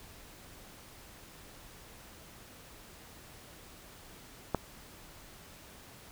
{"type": "click", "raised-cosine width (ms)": 1, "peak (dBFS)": -14, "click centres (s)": 4.547, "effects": ["pink hiss -53 dBFS RMS until 6.11 s"]}